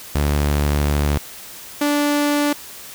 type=tone pair in turn; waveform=sawtooth; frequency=72.9 / 291.6 Hz; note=D2 / D4; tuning=-12 / -12 cents; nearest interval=2 octaves; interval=2400 cents; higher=second; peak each=-12 dBFS; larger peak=neither; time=0.15-1.18 / 1.81-2.53 s; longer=first; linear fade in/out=5 ms; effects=white hiss -37 dBFS RMS until 2.94 s